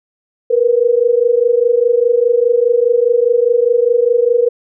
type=tone pair together; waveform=sine; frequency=466.2 / 491.1 Hz; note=A#4 / B4; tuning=0 / -10 cents; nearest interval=minor second; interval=90 cents; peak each=-12 dBFS; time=0.5-4.49 s; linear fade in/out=10 ms; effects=none